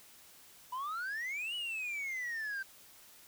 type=exponential two-way sweep; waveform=sine; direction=up then down; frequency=974 to 2960 to 1550 Hz; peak=-33 dBFS; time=0.72-2.63 s; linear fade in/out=10 ms; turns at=1.55 s; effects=tanh soft clip ceiling -35 dBFS + white hiss -58 dBFS RMS until 3.27 s